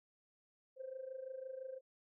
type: tone with amplitude modulation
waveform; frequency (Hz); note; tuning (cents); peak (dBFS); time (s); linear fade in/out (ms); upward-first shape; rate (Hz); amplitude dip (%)
sine; 523.3; C5; 0; -40; 0.76-1.81; 50; sine; 25.9; 75
effects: tanh soft clip ceiling -37 dBFS